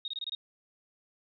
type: tone bursts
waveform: sine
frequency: 3729 Hz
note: A#7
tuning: in tune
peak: -33 dBFS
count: 6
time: 0.05-0.35 s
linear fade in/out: 2 ms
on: 30 ms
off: 24 ms
effects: none